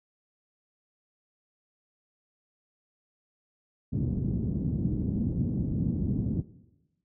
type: low-pass noise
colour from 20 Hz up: white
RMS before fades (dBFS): -28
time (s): 3.92-6.42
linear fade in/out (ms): 20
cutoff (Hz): 240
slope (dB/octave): 24
effects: noise-tail reverb RT60 1.0 s tail -17 dB re dry + high-pass 60 Hz 12 dB/octave